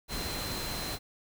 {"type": "tone in noise", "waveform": "sine", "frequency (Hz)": 4100, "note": "C8", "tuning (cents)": -36, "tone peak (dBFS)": -40, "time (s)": [0.08, 0.99], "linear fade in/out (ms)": 50, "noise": "pink", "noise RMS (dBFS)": -36, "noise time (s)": [0.08, 0.99], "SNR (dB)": -7, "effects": []}